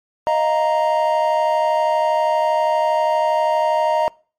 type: chord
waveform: triangle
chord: Eb suspended second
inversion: none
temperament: equal with one note detuned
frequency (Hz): 622.3 / 694.8 / 932.3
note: Eb5 / F5 / Bb5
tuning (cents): 0 / -9 / 0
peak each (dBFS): -16 / -21 / -16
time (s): 0.27-4.08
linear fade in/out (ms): 0
effects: noise-tail reverb RT60 0.4 s tail -25 dB re dry + MP3 64 kbps